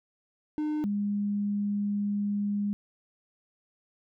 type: tone pair in turn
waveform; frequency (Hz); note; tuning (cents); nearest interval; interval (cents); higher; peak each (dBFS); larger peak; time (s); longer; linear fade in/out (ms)
triangle / sine; 303.3 / 204.2; D#4 / G#3; -44 / -29; perfect fifth; 685; first; -25 / -26; first; 0.58-0.84 / 0.84-2.73; second; 0
effects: none